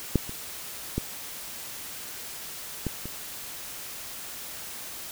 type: clicks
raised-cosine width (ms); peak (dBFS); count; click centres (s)
3; -7 / -24 / -13 / -15 / -23; 5; 0.157 / 0.294 / 0.98 / 2.867 / 3.056
effects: white hiss -39 dBFS RMS until 5.11 s